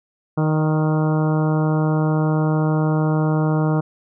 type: harmonic tone with a mistuned harmonic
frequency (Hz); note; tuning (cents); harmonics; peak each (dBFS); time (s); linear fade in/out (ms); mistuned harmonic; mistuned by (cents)
155.56; D#3; 0; 1 / 2 / 3 / 4 / 5 / 6 / 7 / 8 / 9; -17 / -23 / -27 / -29 / -31 / -33 / -34 / -35 / -36; 0.37-3.81; 10; 4; -17
effects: none